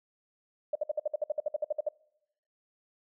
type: tone bursts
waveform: sine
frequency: 603 Hz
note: D5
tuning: 46 cents sharp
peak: -26 dBFS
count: 15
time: 0.73-1.888 s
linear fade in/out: 5 ms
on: 24 ms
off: 57 ms
effects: noise-tail reverb RT60 0.8 s tail -24 dB re dry